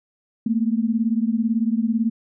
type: beating tone pair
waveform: sine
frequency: 220 / 238 Hz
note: A3 / A#3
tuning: 0 / +36 cents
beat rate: 18 Hz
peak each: -20 / -22 dBFS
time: 0.46-2.1 s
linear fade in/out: 5 ms
effects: none